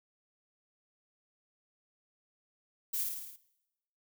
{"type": "noise with echo", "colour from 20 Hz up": "violet", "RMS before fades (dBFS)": -34, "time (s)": [2.93, 3.04], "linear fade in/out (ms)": 10, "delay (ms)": 54, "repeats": 6, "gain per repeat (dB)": -3, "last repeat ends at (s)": 3.364, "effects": ["noise-tail reverb RT60 0.9 s tail -19 dB re dry"]}